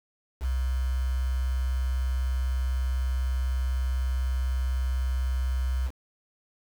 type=tone with quantisation; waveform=sine; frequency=64 Hz; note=C2; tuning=38 cents flat; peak=-24 dBFS; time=0.4-5.91 s; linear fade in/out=50 ms; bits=7; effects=none